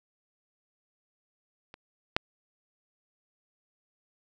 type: clicks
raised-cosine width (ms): 0.3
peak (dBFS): -29 / -7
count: 2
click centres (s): 1.741 / 2.165
effects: none